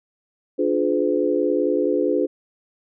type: chord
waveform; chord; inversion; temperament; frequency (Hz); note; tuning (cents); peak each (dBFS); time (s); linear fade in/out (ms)
sine; D diminished seventh; none; just; 293.7 / 352.4 / 422.9 / 507.5; D4 / F4 / Ab4 / Cb5; 0 / +16 / +31 / +47; -23; 0.58-2.27; 20
effects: none